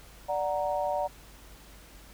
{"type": "chord", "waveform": "sine", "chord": "D augmented", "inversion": "none", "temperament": "equal", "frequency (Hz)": [587.3, 740, 932.3], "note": ["D5", "F#5", "A#5"], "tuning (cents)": [0, 0, 0], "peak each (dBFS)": [-30, -31, -33], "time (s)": [0.28, 1.08], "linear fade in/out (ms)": 20, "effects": ["added 50 Hz sine -52 dBFS peak until 2.13 s", "pink hiss -53 dBFS RMS until 2.13 s"]}